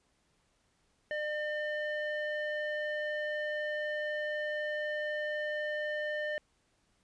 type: tone with low-pass filter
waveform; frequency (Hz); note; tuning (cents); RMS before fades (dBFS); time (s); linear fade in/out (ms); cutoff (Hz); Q
square; 602; D5; +43; -35; 1.11-6.38; 0; 2200; 5.1
effects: pink hiss -73 dBFS RMS until 7.03 s + resampled to 22050 Hz